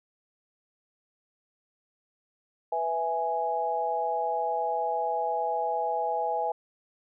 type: chord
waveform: sine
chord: E major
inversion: second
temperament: equal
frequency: 493.9 / 659.3 / 830.6 Hz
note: B4 / E5 / G#5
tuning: 0 / 0 / 0 cents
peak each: -33 / -31 / -28 dBFS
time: 2.72-6.52 s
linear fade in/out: 5 ms
effects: none